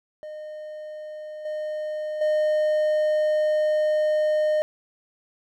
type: tone with level steps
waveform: triangle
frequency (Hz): 612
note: D#5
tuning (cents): -29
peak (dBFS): -32 / -25 / -17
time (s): 0.23-4.62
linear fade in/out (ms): 0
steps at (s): 1.45 / 2.21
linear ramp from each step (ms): 5
effects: none